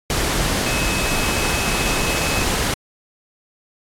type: tone in noise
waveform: sine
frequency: 2570 Hz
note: E7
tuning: 45 cents flat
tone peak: -26 dBFS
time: 0.66-2.44 s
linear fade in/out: 2 ms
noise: pink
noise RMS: -20 dBFS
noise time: 0.1-2.74 s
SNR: -9 dB
effects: low-pass 11000 Hz 12 dB/octave + AAC 64 kbps